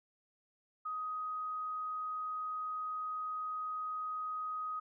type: tone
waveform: sine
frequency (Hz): 1254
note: D#6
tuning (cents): +13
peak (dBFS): -36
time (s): 0.85-4.8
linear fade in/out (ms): 10
effects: none